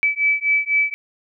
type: beating tone pair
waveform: sine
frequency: 2300 / 2304 Hz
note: D7 / D7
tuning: -37 / -34 cents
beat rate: 4 Hz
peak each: -19 / -19 dBFS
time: 0.03-0.94 s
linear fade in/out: 0 ms
effects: none